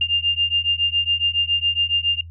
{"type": "beating tone pair", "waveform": "sine", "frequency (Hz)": [2800, 2807.2], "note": ["F7", "F7"], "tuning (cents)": [4, 8], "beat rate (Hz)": 7.2, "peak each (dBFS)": -20, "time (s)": [0.01, 2.21], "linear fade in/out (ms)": 5, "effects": ["noise-tail reverb RT60 0.1 s tail -22 dB re dry", "added 84 Hz sine -35 dBFS peak until 2.3 s"]}